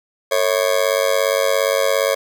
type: tone with amplitude modulation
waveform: 40% pulse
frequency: 550 Hz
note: C#5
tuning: 14 cents flat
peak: -10 dBFS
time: 0.31-2.15 s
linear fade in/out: 10 ms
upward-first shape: sine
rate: 97.3 Hz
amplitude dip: 100%
effects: none